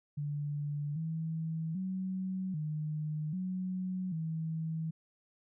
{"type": "tone with pitch steps", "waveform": "sine", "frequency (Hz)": [146.2, 161.2, 187.6, 152.9, 184.9, 160.7], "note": ["D3", "E3", "F#3", "D#3", "F#3", "E3"], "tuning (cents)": [-7, -38, 24, -30, -1, -44], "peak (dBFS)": -33, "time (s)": [0.17, 4.91], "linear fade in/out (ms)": 10, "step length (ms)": 790, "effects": []}